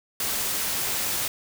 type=noise; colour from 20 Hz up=white; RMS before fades=-27 dBFS; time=0.2-1.28 s; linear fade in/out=2 ms; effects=none